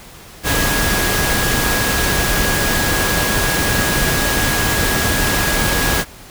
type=tone in noise; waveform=sine; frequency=1655 Hz; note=G#6; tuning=6 cents flat; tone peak=-22 dBFS; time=0.43-6.05 s; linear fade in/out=50 ms; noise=pink; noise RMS=-17 dBFS; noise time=0.43-6.05 s; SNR=-8 dB; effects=pink hiss -39 dBFS RMS until 6.3 s